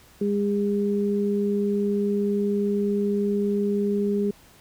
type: tone pair together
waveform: sine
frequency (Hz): 203.3 / 406.6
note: G#3 / G#4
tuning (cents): -37 / -37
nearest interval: octave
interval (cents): 1200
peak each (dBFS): -23 / -24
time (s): 0.21-4.31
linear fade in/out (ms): 5
effects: pink hiss -53 dBFS RMS until 4.6 s